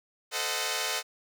5% pulse chord, A diminished seventh, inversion none, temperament equal with one note detuned, 440 / 514.9 / 622.3 / 740 Hz, A4 / C5 / Eb5 / Gb5, 0 / -28 / 0 / 0 cents, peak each -23 dBFS, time 0.31-1.03 s, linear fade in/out 50 ms, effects none

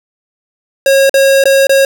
square tone with dropouts, 544 Hz, C#5, 33 cents flat, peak -6 dBFS, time 0.86-1.85 s, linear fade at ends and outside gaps 2 ms, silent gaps 1.095-1.141 / 1.439-1.455 / 1.67-1.694 s, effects none

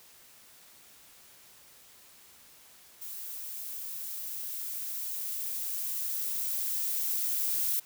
violet noise with level ramp, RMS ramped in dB -41 to -29 dBFS, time 3.01-7.8 s, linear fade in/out 10 ms, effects white hiss -56 dBFS RMS until 7.85 s

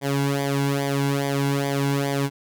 sawtooth tone with flanger, 139.7 Hz, C#3, 14 cents sharp, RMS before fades -23 dBFS, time 0.01-2.3 s, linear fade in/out 50 ms, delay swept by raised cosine 0.73 to 1.66 ms, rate 2.4 Hz, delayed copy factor -0.8, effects none

